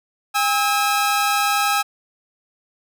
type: tone pair together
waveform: sawtooth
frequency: 811.3 / 1292 Hz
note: G#5 / E6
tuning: -41 / -35 cents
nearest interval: minor sixth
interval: 806 cents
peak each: -16 dBFS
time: 0.34-1.83 s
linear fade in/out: 20 ms
effects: none